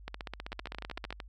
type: two click trains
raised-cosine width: 0.3 ms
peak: -23 / -22 dBFS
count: 10 / 17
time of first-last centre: 0.52-1.202 / 0.08-1.106 s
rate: 13.2 / 15.6 Hz
effects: added 50 Hz sine -48 dBFS peak until 1.28 s